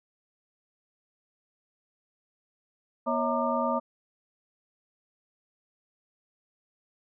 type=tone cluster; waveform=sine; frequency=240.6 / 554 / 643 / 923 / 1195 Hz; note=B3 / C#5 / E5 / A#5 / D6; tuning=-45 / -1 / -43 / -17 / +30 cents; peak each=-31 dBFS; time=3.06-3.8 s; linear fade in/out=20 ms; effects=none